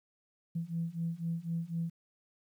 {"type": "beating tone pair", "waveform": "sine", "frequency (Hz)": [164.81, 168.81], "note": ["E3", "E3"], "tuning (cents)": [0, 41], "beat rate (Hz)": 4, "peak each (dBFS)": [-36, -35], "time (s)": [0.55, 1.9], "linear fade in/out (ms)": 10, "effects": ["tanh soft clip ceiling -25 dBFS", "11-bit"]}